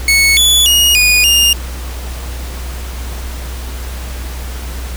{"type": "tone with pitch steps", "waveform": "sawtooth", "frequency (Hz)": [2207, 3439, 2873, 2463, 2823], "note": ["C#7", "A7", "F7", "D#7", "F7"], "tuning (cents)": [-8, -40, 48, -18, 18], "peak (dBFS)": -4, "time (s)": [0.08, 1.53], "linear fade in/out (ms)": 2, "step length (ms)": 290, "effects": ["added 62 Hz sine -21 dBFS peak until 4.96 s", "pink hiss -30 dBFS RMS until 4.96 s"]}